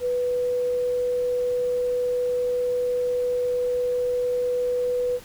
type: tone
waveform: sine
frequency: 493.9 Hz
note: B4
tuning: in tune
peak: -21 dBFS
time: 0-5.2 s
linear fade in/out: 50 ms
effects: pink hiss -46 dBFS RMS until 5.24 s